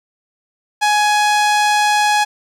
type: tone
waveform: sawtooth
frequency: 837 Hz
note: G#5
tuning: 13 cents sharp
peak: -8 dBFS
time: 0.81-2.25 s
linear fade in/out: 20 ms
effects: low-pass 9000 Hz 12 dB/octave + 8-bit